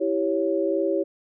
sine chord, C# diminished, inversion first, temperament equal, 329.6 / 392 / 554.4 Hz, E4 / G4 / C#5, 0 / 0 / 0 cents, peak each -25 dBFS, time 0-1.04 s, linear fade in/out 20 ms, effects none

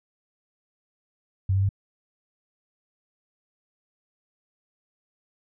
sine tone with pitch steps, 95.4 / 97.01 / 98.65 Hz, G2 / G2 / G2, -47 / -18 / +11 cents, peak -19 dBFS, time 1.49-1.691 s, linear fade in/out 5 ms, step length 67 ms, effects none

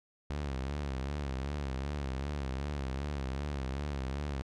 sawtooth tone with vibrato, 69.3 Hz, C#2, in tune, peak -30 dBFS, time 0.3-4.42 s, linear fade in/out 0 ms, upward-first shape sine, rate 2.6 Hz, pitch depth 110 cents each way, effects low-pass 6000 Hz 12 dB/octave

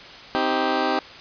15% pulse chord, C minor, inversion none, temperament just, 261.6 / 314 / 392.4 Hz, C4 / Eb4 / G4, 0 / +16 / +2 cents, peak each -19 dBFS, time 0.35-0.99 s, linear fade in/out 0 ms, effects white hiss -41 dBFS RMS until 1.2 s + resampled to 11025 Hz

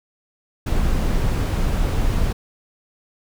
brown noise, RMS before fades -19 dBFS, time 0.66-2.33 s, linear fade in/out 10 ms, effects none

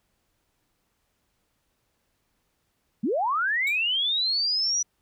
sine linear sweep, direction up, 180 to 5920 Hz, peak -22 dBFS, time 3.03-4.83 s, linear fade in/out 10 ms
sawtooth tone with exponential decay, 3814 Hz, A#7, 39 cents sharp, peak -28 dBFS, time 3.67-3.83 s, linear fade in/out 2 ms, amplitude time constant 34 ms
effects pink hiss -73 dBFS RMS until 5.01 s

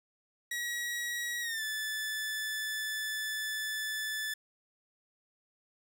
sawtooth tone with pitch glide, 1913 to 1744.1 Hz, A#6 to A6, +44 to -16 cents, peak -30 dBFS, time 0.51-4.34 s, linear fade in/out 5 ms, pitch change -160 cents, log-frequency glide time 1.41-1.63 s, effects none

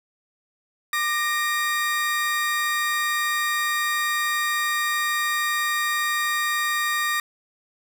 35% pulse tone pair together, 1194 / 1860.9 Hz, D6 / A#6, +28 / -3 cents, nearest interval minor sixth, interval 769 cents, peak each -24 / -22 dBFS, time 0.93-7.2 s, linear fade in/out 2 ms, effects none

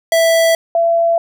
square / sine tone pair in turn, 659.3 / 673.2 Hz, E5 / E5, 0 / +36 cents, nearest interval unison, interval 36 cents, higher second, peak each -10 dBFS, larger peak neither, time 0.12-0.55 / 0.75-1.18 s, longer neither, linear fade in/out 2 ms, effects none

